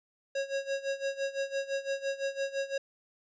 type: tone with tremolo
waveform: square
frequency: 548 Hz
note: C#5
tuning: 20 cents flat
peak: -29 dBFS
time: 0.35-2.78 s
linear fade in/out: 5 ms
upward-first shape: sine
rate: 5.9 Hz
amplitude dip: 85%
effects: resampled to 16000 Hz